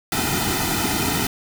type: noise with comb filter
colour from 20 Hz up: pink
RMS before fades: -22 dBFS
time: 0.12-1.27 s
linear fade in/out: 2 ms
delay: 1.8 ms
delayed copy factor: -1
effects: none